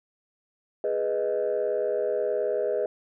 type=chord; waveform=sine; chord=G# minor; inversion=none; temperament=equal; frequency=415.3 / 493.9 / 622.3 Hz; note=G#4 / B4 / D#5; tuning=0 / 0 / 0 cents; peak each=-27 dBFS; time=0.84-2.86 s; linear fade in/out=2 ms; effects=tanh soft clip ceiling -18 dBFS